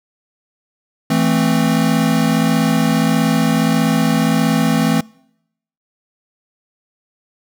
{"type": "chord", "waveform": "square", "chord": "A minor", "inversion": "second", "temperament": "equal", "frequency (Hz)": [164.81, 220, 261.6], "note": ["E3", "A3", "C4"], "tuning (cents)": [0, 0, 0], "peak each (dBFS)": -18, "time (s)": [1.1, 5.01], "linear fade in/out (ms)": 5, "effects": ["noise-tail reverb RT60 0.8 s tail -26 dB re dry"]}